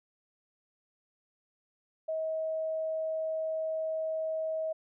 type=tone; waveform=sine; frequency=637 Hz; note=D#5; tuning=41 cents sharp; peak=-30 dBFS; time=2.08-4.73 s; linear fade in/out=10 ms; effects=none

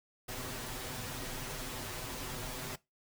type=noise with comb filter; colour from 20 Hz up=pink; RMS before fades=-41 dBFS; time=0.28-2.76 s; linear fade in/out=10 ms; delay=7.9 ms; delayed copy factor=+0.8; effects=noise-tail reverb RT60 0.2 s tail -20 dB re dry

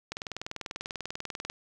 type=click train; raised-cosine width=0.2 ms; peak=-18 dBFS; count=29; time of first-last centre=0.12-1.499 s; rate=20.3 Hz; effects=none

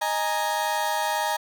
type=chord; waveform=35% pulse; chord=D# suspended fourth; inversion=none; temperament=equal; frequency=622.3 / 830.6 / 932.3 Hz; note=D#5 / G#5 / A#5; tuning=0 / 0 / 0 cents; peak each=-29 / -26 / -25 dBFS; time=0.01-1.37 s; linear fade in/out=10 ms; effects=none

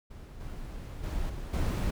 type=noise with level steps; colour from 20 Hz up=brown; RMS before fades=-45 / -40 / -33 / -38 / -28 dBFS; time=0.1-1.91 s; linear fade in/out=10 ms; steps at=0.4 / 1.03 / 1.29 / 1.53 s; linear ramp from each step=10 ms; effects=none

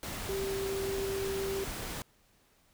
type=tone in noise; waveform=sine; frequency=390 Hz; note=G4; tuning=9 cents flat; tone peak=-32 dBFS; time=0.29-1.64 s; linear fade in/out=0 ms; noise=pink; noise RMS=-39 dBFS; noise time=0.03-2.02 s; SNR=+4 dB; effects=pink hiss -67 dBFS RMS until 2.73 s

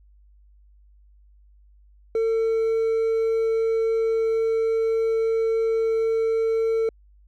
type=tone with hard clipping; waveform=triangle; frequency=449.7 Hz; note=A4; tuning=38 cents sharp; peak=-20 dBFS; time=2.15-6.89 s; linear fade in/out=2 ms; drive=5 dB; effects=added 50 Hz sine -51 dBFS peak until 7.27 s

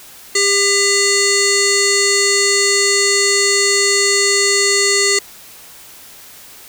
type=tone with frequency modulation; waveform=sine; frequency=2000 Hz; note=B6; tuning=21 cents sharp; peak=-11 dBFS; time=0.35-5.19 s; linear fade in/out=5 ms; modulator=800 Hz; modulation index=7.7; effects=white hiss -39 dBFS RMS until 6.68 s

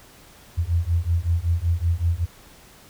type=beating tone pair; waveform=sine; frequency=82.41 / 87.71 Hz; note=E2 / F2; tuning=0 / +8 cents; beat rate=5.3 Hz; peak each=-22 dBFS; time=0.57-2.26 s; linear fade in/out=20 ms; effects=pink hiss -49 dBFS RMS until 2.89 s

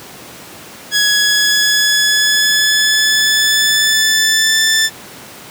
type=tone with pitch glide; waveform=15% pulse; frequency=1674 to 1766.4 Hz; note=G#6 to A6; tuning=+13 to +6 cents; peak=-4 dBFS; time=0.91-4.9 s; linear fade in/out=50 ms; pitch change=+93 cents; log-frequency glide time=1.02-4.61 s; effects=pink hiss -34 dBFS RMS until 5.5 s + high-pass 150 Hz 12 dB/octave

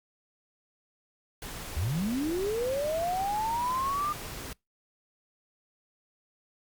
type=noise; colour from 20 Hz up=pink; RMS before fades=-40 dBFS; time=1.42-4.53 s; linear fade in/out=2 ms
type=linear sweep; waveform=sine; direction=up; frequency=64.1 to 1216 Hz; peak=-27 dBFS; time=1.76-4.13 s; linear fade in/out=10 ms
effects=noise-tail reverb RT60 0.2 s tail -26 dB re dry + Opus 48 kbps

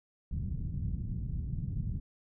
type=low-pass noise; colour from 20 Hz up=white; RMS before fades=-35 dBFS; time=0.31-2 s; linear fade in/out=5 ms; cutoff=150 Hz; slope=24 dB/octave; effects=none

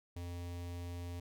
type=tone with notch filter; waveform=square; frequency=87.31 Hz; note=F2; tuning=in tune; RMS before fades=-43 dBFS; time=0.16-1.2 s; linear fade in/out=5 ms; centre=1400 Hz; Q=2; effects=none

